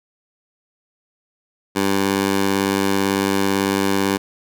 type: tone with high-pass filter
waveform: 15% pulse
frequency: 98 Hz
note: G2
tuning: in tune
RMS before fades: -19 dBFS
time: 1.75-4.18 s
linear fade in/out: 20 ms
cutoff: 240 Hz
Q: 0.75
effects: none